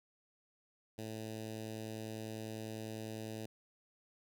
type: tone with notch filter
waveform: 10% pulse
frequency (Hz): 110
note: A2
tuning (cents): 0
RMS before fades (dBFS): -44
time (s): 0.98-3.46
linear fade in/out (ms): 5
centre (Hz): 1300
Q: 0.84
effects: none